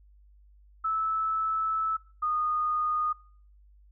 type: tone pair in turn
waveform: sine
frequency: 1308 / 1231.4 Hz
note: E6 / D#6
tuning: -14 / -18 cents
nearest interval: minor second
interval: 104 cents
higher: first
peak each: -25 dBFS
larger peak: neither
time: 0.84-1.97 / 2.22-3.13 s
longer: first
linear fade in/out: 10 ms
effects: noise-tail reverb RT60 0.5 s tail -22 dB re dry + added 50 Hz sine -54 dBFS peak until 3.91 s